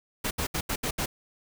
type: noise bursts at uneven times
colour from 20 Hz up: pink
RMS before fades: -29 dBFS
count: 6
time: 0.24-0.31 / 0.38-0.47 / 0.54-0.61 / 0.69-0.76 / 0.83-0.91 / 0.98-1.06 s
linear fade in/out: 10 ms
effects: none